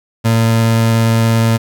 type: tone with vibrato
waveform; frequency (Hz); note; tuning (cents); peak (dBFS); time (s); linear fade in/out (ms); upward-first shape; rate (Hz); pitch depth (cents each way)
30% pulse; 113.8; A#2; -41; -7; 0.24-1.58; 20; sine; 17; 8
effects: 8-bit

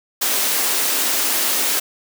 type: high-pass noise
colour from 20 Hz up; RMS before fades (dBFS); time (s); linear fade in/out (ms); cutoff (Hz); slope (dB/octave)
white; -19; 0.21-1.8; 10; 220; 48
effects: none

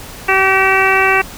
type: harmonic tone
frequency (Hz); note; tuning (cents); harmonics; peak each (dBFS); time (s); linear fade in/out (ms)
383.6; G4; -37; 1 / 2 / 3 / 4 / 5 / 6 / 7; -17 / -17 / -17 / -17 / -17 / -17 / -17; 0.28-1.22; 10
effects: pink hiss -32 dBFS RMS until 1.37 s

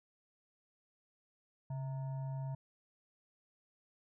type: tone with frequency modulation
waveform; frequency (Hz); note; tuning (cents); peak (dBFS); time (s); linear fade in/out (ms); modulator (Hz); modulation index
sine; 135.7; C#3; -36; -37; 1.7-2.55; 5; 790; 0.32
effects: none

